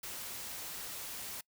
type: noise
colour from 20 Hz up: white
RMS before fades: -43 dBFS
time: 0.03-1.41 s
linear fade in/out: 5 ms
effects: noise-tail reverb RT60 0.1 s tail -24 dB re dry